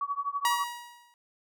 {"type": "tone with tremolo", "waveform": "sine", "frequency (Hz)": 1132, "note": "C#6", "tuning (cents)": 36, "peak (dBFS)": -25, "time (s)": [0.01, 0.64], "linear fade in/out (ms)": 2, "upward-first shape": "triangle", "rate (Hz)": 12, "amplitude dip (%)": 100}
{"type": "tone with exponential decay", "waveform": "sawtooth", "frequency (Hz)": 957, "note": "A#5", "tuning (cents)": 45, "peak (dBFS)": -18, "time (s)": [0.45, 1.14], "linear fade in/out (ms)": 1, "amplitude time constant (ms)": 150}
{"effects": []}